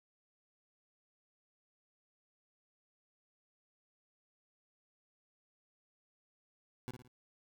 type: tone with echo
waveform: 20% pulse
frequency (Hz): 124.8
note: B2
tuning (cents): +19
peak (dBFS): -35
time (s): 6.88-6.91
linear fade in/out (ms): 0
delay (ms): 56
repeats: 3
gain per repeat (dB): -7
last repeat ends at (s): 7.078
effects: none